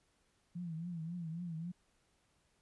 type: tone with vibrato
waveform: sine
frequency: 168.1 Hz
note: E3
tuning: 34 cents sharp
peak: -39 dBFS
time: 0.55-1.72 s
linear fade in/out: 10 ms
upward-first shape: triangle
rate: 3.7 Hz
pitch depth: 120 cents each way
effects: pink hiss -75 dBFS RMS until 2.61 s + resampled to 24000 Hz